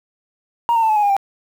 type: tone with pitch steps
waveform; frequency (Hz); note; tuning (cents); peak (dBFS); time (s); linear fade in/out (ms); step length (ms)
sine; 940 / 912.7 / 886.2 / 860.5 / 835.5 / 811.3 / 787.7; A#5 / A#5 / A5 / A5 / G#5 / G#5 / G5; +14 / -37 / +12 / -39 / +10 / -41 / +8; -11; 0.69-1.166; 0; 68
effects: tanh soft clip ceiling -10 dBFS + 7-bit